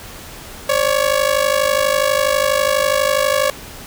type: ring-modulated tone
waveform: sawtooth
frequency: 560 Hz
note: C#5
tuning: 18 cents sharp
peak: -7 dBFS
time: 0.69-3.5 s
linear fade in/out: 2 ms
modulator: 26.1 Hz
effects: pink hiss -35 dBFS RMS until 3.86 s